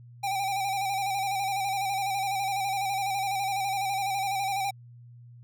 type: tone with vibrato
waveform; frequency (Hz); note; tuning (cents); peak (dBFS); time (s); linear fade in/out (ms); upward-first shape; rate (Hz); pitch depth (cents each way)
square; 784; G5; 0; -27; 0.23-4.71; 10; square; 12; 41
effects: added 120 Hz sine -46 dBFS peak until 5.43 s + MP3 96 kbps